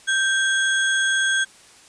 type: tone with sample-and-hold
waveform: sine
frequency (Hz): 1569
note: G6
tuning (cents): +1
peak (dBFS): -17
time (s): 0.07-1.45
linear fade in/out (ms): 20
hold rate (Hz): 4900
effects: white hiss -49 dBFS RMS until 1.88 s + resampled to 22050 Hz